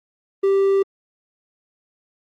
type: tone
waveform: triangle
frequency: 391.7 Hz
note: G4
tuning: 1 cent flat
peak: -12 dBFS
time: 0.43-0.83 s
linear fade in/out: 10 ms
effects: Opus 32 kbps